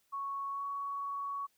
sine tone with pitch glide, 1108.7 to 1120.3 Hz, C#6 to C#6, 0 to +18 cents, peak -35 dBFS, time 0.12-1.47 s, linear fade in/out 20 ms, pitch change +18 cents, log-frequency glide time 0.5-0.64 s, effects white hiss -74 dBFS RMS until 1.57 s

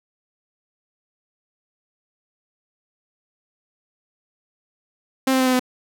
sawtooth tone with pitch steps, 264.2 / 261.3 / 258.5 / 255.6 / 252.9 Hz, C4 / C4 / C4 / C4 / B3, +17 / -2 / -21 / -40 / +41 cents, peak -12 dBFS, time 5.27-5.595 s, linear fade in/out 5 ms, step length 65 ms, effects none

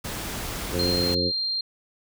pink noise, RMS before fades -32 dBFS, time 0.04-1.15 s, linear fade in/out 10 ms
harmonic tone, 88.2 Hz, F2, 18 cents sharp, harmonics 1 / 2 / 3 / 4 / 5 / 6, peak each -31 / -31 / -31 / -31 / -31 / -31 dBFS, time 0.71-1.32 s, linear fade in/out 50 ms
sine tone, 4186 Hz, C8, in tune, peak -24 dBFS, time 0.79-1.61 s, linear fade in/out 5 ms
effects none

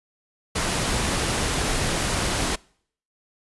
pink noise, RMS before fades -24 dBFS, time 0.55-2.56 s, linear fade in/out 10 ms, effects noise-tail reverb RT60 0.6 s tail -25 dB re dry + resampled to 24000 Hz

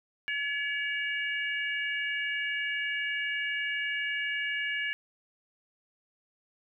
harmonic tone, 568 Hz, C#5, 42 cents sharp, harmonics 3 / 4 / 5, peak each -32 / -34 / -36 dBFS, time 0.28-4.93 s, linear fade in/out 0 ms, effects none

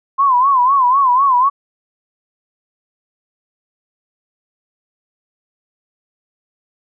sine tone with vibrato, 1046.5 Hz, C6, in tune, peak -9 dBFS, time 0.18-1.5 s, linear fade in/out 20 ms, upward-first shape sine, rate 4 Hz, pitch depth 130 cents each way, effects none

